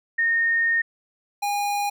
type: tone pair in turn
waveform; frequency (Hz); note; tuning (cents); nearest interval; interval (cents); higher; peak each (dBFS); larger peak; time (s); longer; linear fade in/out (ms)
sine / square; 1840 / 816.3; A#6 / G#5; -23 / -30; octave + major second; 1407; first; -18 / -23; first; 0.18-0.82 / 1.42-1.9; first; 10
effects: none

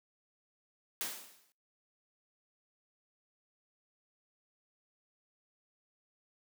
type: noise with exponential decay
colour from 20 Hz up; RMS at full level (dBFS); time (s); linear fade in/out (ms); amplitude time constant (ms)
white; -35; 1.01-1.52; 0; 110
effects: noise-tail reverb RT60 0.4 s tail -26 dB re dry + high-pass 200 Hz 12 dB/octave

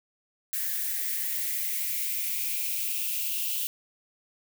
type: noise with high-pass filter sweep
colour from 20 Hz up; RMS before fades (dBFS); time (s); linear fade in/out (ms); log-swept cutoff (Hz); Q
violet; -30; 0.53-3.67; 0; 1700 to 2900; 5.5
effects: none

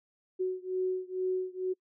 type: beating tone pair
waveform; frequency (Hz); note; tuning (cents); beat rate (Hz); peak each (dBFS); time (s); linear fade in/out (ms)
sine; 370 / 372.2; F#4 / F#4; 0 / +10; 2.2; -32 / -33; 0.39-1.74; 20
effects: noise-tail reverb RT60 0.1 s tail -26 dB re dry

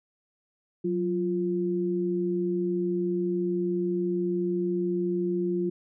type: tone pair together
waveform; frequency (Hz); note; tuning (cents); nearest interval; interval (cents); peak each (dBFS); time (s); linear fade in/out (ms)
sine; 183.12 / 349.2; F#3 / F4; -18 / 0; major seventh; 1118; -29 / -26; 0.84-5.7; 10
effects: none

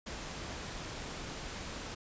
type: noise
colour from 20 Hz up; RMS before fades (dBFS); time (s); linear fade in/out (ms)
pink; -42; 0.06-1.95; 10
effects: resampled to 16000 Hz

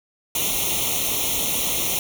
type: noise with comb filter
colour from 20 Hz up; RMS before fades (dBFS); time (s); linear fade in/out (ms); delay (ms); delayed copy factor
white; -23; 0.35-1.99; 2; 0.31; +1
effects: none

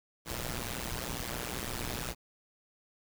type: noise with amplitude modulation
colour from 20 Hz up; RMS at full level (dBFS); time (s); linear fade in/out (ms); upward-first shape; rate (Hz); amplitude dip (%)
pink; -33; 0.25-2.15; 50; sine; 122; 100
effects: none

